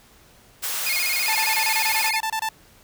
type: high-pass noise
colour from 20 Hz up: white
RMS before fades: -27 dBFS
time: 0.62-2.1 s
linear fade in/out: 20 ms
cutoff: 650 Hz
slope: 12 dB/octave
type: tone with vibrato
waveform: 30% pulse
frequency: 2307 Hz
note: D7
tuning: 31 cents flat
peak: -20 dBFS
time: 0.86-2.19 s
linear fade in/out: 5 ms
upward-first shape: square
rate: 15 Hz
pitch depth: 120 cents each way
type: tone bursts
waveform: sawtooth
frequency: 883 Hz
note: A5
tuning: 6 cents sharp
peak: -19 dBFS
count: 13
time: 1.28-2.489 s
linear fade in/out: 2 ms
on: 69 ms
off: 26 ms
effects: pink hiss -53 dBFS RMS until 2.83 s